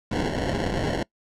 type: noise with sample-and-hold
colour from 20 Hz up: white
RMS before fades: -26 dBFS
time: 0.11-1.03 s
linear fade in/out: 5 ms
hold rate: 1225 Hz
effects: noise-tail reverb RT60 0.1 s tail -23 dB re dry + low-pass 6000 Hz 12 dB/octave